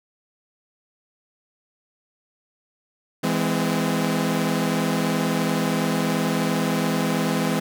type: chord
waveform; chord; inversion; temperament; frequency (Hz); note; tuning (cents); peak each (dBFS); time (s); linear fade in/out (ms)
sawtooth; E augmented; none; equal with one note detuned; 164.81 / 207.7 / 256.7; E3 / G#3 / B#3; 0 / 0 / -33; -21; 3.23-7.6; 10
effects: none